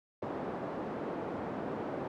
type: band-pass noise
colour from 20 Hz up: pink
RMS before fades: -38 dBFS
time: 0.22-2.08 s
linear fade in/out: 5 ms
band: 230 to 800 Hz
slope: 12 dB/octave
effects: none